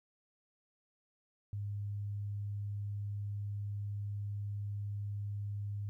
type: tone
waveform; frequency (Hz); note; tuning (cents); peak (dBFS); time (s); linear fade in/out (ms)
sine; 102.1; G#2; -29; -36; 1.53-5.89; 0
effects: 13-bit